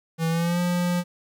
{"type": "tone with pitch glide", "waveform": "square", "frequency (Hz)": [163.7, 176.47], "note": ["E3", "F3"], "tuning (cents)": [-12, 18], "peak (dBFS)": -22, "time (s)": [0.18, 1.04], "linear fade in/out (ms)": 50, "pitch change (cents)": 130, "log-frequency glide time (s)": [0.29, 0.6], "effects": ["10-bit"]}